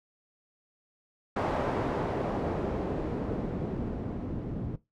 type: noise with low-pass filter sweep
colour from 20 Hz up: white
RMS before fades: -32 dBFS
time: 1.36-4.76 s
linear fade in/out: 5 ms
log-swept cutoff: 780 to 210 Hz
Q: 0.95
effects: noise-tail reverb RT60 0.2 s tail -18 dB re dry